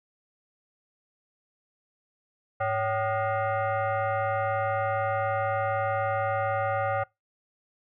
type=tone with frequency modulation; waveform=sine; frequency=104.7 Hz; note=G#2; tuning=15 cents sharp; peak=-24 dBFS; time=2.6-7.04 s; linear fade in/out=10 ms; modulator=664 Hz; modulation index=1.9; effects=noise-tail reverb RT60 0.2 s tail -24 dB re dry